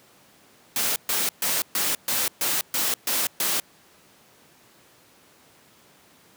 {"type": "noise bursts", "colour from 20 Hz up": "white", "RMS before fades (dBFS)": -24, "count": 9, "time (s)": [0.76, 3.6], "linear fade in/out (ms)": 2, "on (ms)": 200, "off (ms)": 130, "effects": ["pink hiss -55 dBFS RMS until 6.36 s", "high-pass 150 Hz 12 dB/octave"]}